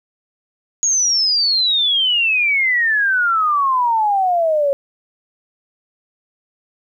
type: exponential sweep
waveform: sine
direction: down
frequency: 6720 to 548 Hz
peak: -13 dBFS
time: 0.83-4.73 s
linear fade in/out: 0 ms
effects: 9-bit